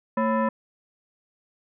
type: tone with frequency modulation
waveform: sine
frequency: 224.7 Hz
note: A3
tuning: 37 cents sharp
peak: -20 dBFS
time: 0.17-0.49 s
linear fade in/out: 5 ms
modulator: 772 Hz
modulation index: 1.3
effects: none